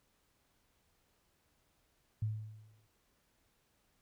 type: tone with exponential decay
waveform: sine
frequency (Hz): 108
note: A2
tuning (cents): -32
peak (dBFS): -30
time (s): 2.22-2.87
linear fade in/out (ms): 5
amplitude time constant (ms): 140
effects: pink hiss -75 dBFS RMS until 4.01 s